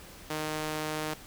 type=tone with high-pass filter; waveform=sawtooth; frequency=154.3 Hz; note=D#3; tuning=14 cents flat; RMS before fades=-34 dBFS; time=0.3-1.14 s; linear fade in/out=5 ms; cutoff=330 Hz; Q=0.6; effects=pink hiss -49 dBFS RMS until 1.26 s